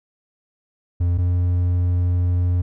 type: tone pair in turn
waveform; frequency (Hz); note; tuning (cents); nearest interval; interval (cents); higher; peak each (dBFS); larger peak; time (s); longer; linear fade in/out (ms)
triangle; 87.31 / 88.73; F2 / F2; 0 / +28; unison; 28; second; -14; neither; 1-1.18 / 1.18-2.62; second; 10
effects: none